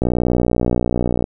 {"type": "click train", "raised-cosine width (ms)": 2, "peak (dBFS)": -4, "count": 75, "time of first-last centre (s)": [0.02, 1.241], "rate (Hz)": 60.6, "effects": []}